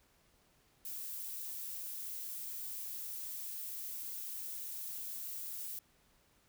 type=noise; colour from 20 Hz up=violet; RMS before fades=-43 dBFS; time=0.85-5.79 s; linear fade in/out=2 ms; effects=pink hiss -70 dBFS RMS until 6.48 s